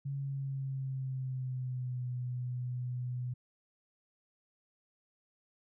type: tone with pitch glide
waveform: sine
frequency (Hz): 138.8 to 124.37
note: C#3 to B2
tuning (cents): +3 to +13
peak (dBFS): -34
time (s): 0.05-3.34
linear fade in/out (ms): 10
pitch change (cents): -190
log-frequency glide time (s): 0.15-2.07
effects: none